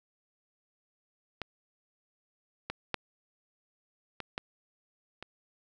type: clicks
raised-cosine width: 0.3 ms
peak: -19 / -18 / -13 / -21 / -17 / -25 dBFS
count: 6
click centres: 1.417 / 2.7 / 2.943 / 4.203 / 4.379 / 5.226 s
effects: none